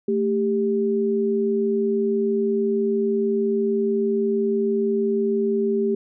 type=tone pair together; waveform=sine; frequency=222.3 / 396.1 Hz; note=A3 / G4; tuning=+18 / +18 cents; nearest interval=minor seventh; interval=1000 cents; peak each=-23 / -20 dBFS; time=0.08-5.95 s; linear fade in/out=5 ms; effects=none